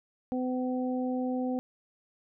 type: harmonic tone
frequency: 253.6 Hz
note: B3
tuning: 46 cents sharp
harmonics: 1 / 2 / 3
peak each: -29 / -35 / -39 dBFS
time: 0.32-1.59 s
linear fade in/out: 0 ms
effects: none